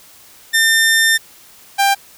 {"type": "tone pair in turn", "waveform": "sawtooth", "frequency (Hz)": [1800, 792.4], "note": ["A6", "G5"], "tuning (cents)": [39, 18], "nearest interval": "octave + major second", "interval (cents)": 1421, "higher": "first", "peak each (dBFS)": -7, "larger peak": "neither", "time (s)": [[0.53, 1.18], [1.78, 1.95]], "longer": "first", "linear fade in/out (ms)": 20, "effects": ["white hiss -44 dBFS RMS until 2.17 s"]}